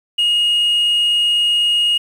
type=tone; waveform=sine; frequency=2868 Hz; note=F7; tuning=45 cents sharp; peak=-10 dBFS; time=0.18-1.98 s; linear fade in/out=10 ms; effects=tanh soft clip ceiling -11 dBFS + 7-bit